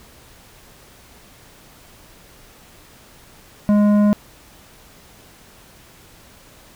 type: tone with tanh clipping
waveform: sine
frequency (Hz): 207.1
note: G#3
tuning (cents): -5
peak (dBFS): -13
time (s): 3.69-4.13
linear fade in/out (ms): 0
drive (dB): 11
effects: pink hiss -47 dBFS RMS until 6.75 s